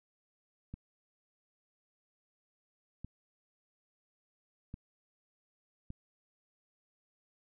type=clicks; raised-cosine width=5 ms; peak=-30 dBFS; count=4; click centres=0.74 / 3.046 / 4.741 / 5.904 s; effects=none